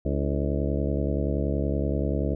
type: harmonic tone with a mistuned harmonic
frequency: 70.5 Hz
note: C#2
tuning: 30 cents sharp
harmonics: 1 / 2 / 3 / 4 / 5 / 6 / 7 / 8 / 9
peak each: -27 / -30 / -32 / -33 / -34 / -35 / -35 / -36 / -37 dBFS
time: 0.05-2.35 s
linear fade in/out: 5 ms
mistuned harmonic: 5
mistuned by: -99 cents
effects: none